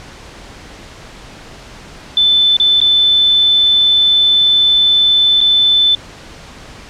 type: tone with dropouts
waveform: sine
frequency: 3520 Hz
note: A7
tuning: in tune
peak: -7 dBFS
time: 2.17-5.95 s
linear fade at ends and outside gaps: 2 ms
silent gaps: 2.568-2.599 / 2.803-2.814 / 5.406-5.412 s
effects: pink hiss -35 dBFS RMS until 6.89 s + low-pass 6000 Hz 12 dB/octave